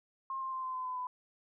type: tone with pitch steps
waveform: sine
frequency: 1066 / 1055 / 1044.1 / 1033.3 / 1022.6 / 1012 / 1001.5 Hz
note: C6 / C6 / C6 / C6 / C6 / B5 / B5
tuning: +32 / +14 / -4 / -22 / -40 / +42 / +24 cents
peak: -35 dBFS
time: 0.3-1.07 s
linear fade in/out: 2 ms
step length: 110 ms
effects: none